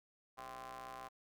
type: ring-modulated tone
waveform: sawtooth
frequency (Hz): 125.2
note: B2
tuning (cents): +24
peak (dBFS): -40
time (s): 0.37-1.09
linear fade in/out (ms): 20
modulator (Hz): 911
effects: none